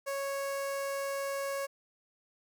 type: tone with notch filter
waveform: sawtooth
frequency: 553 Hz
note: C#5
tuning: 4 cents flat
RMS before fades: -35 dBFS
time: 0.06-1.67 s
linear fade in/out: 20 ms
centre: 3500 Hz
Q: 1.7
effects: none